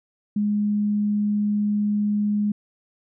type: tone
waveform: sine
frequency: 207.7 Hz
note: G#3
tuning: in tune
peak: -19 dBFS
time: 0.36-2.52 s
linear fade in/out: 5 ms
effects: none